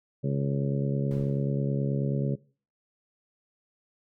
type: harmonic tone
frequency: 69.3 Hz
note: C#2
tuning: in tune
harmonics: 2 / 3 / 4 / 5 / 6 / 7 / 8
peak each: -26 / -32 / -37 / -40 / -36 / -43 / -38 dBFS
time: 0.23-2.36 s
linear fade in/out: 20 ms
type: noise with exponential decay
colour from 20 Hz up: brown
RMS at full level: -39 dBFS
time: 1.11-1.71 s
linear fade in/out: 1 ms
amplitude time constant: 130 ms
effects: noise-tail reverb RT60 0.4 s tail -21 dB re dry